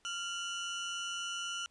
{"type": "tone pair together", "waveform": "30% pulse", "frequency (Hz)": [1388.1, 2960], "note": ["F6", "F#7"], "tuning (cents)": [-11, 0], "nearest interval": "octave + minor second", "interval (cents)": 1311, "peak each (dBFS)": [-37, -36], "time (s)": [0.05, 1.66], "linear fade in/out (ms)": 0, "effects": ["pink hiss -71 dBFS RMS until 1.7 s", "resampled to 22050 Hz"]}